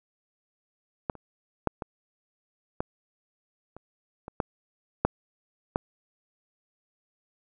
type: clicks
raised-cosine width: 1 ms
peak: -13 / -30 / -9 / -19 / -14 / -29 / -24 / -11 / -6 / -10 dBFS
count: 10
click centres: 1.098 / 1.153 / 1.673 / 1.822 / 2.805 / 3.766 / 4.281 / 4.402 / 5.05 / 5.759 s
effects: none